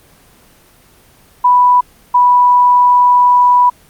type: tone pair in turn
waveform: sine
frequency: 987.8 / 984 Hz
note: B5 / B5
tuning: 0 / -7 cents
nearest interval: unison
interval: 7 cents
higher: first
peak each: -5 dBFS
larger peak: neither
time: 1.44-1.81 / 2.14-3.7 s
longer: second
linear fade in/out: 10 ms
effects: pink hiss -46 dBFS RMS until 3.89 s + Opus 24 kbps